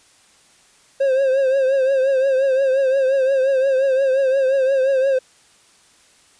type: tone with vibrato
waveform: triangle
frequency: 534 Hz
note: C5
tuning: 35 cents sharp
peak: -12 dBFS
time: 1-5.19 s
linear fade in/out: 10 ms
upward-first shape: triangle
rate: 5.7 Hz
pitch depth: 73 cents each way
effects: white hiss -53 dBFS RMS until 6.39 s + resampled to 22050 Hz